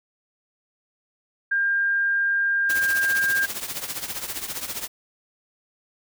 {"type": "tone", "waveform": "sine", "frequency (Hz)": 1602, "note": "G6", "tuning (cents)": 37, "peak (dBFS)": -19, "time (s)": [1.51, 3.46], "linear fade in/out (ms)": 10}
{"type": "noise with tremolo", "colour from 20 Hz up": "white", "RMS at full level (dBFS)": -28, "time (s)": [2.69, 4.88], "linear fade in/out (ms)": 10, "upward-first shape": "triangle", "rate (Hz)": 15, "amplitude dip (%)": 80}
{"effects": []}